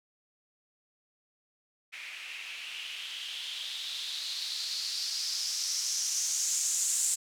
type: noise with low-pass filter sweep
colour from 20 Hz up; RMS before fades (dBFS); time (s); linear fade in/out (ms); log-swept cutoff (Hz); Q
violet; -34; 1.92-7.16; 20; 2300 to 7700; 4.5
effects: none